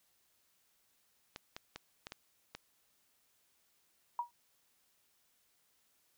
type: clicks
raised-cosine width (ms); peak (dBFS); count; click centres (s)
0.2; -26; 6; 1.361 / 1.565 / 1.76 / 2.069 / 2.121 / 2.55
type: tone with exponential decay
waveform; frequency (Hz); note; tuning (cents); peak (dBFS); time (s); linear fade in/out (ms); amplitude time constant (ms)
sine; 956; A#5; +43; -29; 4.19-4.31; 2; 24
effects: white hiss -74 dBFS RMS until 6.17 s